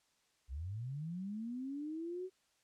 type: linear sweep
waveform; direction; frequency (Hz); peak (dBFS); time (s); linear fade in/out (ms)
sine; up; 58.27 to 379.4; -39; 0.48-2.3; 50
effects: white hiss -75 dBFS RMS until 2.63 s + low-pass 8000 Hz 12 dB/octave